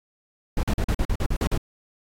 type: noise bursts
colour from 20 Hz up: brown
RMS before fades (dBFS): -22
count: 10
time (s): 0.57-1.576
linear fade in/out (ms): 2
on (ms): 61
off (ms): 44
effects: AAC 48 kbps